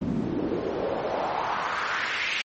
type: noise with band-pass filter sweep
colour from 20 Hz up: pink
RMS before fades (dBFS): -28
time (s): 0.01-2.42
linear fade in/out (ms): 10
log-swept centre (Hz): 200 to 2600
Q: 2.5
effects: MP3 32 kbps